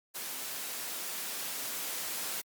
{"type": "noise with level ramp", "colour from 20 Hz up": "white", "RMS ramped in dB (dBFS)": [-39, -36], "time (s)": [0.14, 2.42], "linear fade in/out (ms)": 20, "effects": ["high-pass 200 Hz 12 dB/octave", "Opus 48 kbps"]}